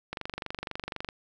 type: click train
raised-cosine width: 0.3 ms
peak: -18 dBFS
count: 24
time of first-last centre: 0.13-1.088 s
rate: 24 Hz
effects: none